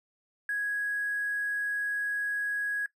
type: tone with hard clipping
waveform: triangle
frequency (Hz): 1661.2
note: G#6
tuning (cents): 0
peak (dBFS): -28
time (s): 0.49-2.86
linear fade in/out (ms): 2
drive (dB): 3
effects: noise-tail reverb RT60 0.1 s tail -18 dB re dry